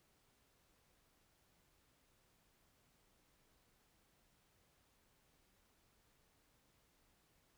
silence, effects pink hiss -75 dBFS RMS until 7.57 s

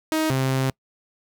sawtooth tone pair in turn, 314.9 / 132.4 Hz, D#4 / C3, +21 / +21 cents, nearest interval octave + minor third, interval 1500 cents, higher first, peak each -16 dBFS, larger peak neither, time 0.12-0.3 / 0.3-0.7 s, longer second, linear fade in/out 0 ms, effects noise-tail reverb RT60 0.1 s tail -26 dB re dry

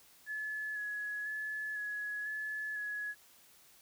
sine tone with vibrato, 1700 Hz, G#6, 40 cents sharp, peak -36 dBFS, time 0.26-3.15 s, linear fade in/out 50 ms, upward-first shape square, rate 1 Hz, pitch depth 17 cents each way, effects white hiss -62 dBFS RMS until 3.81 s

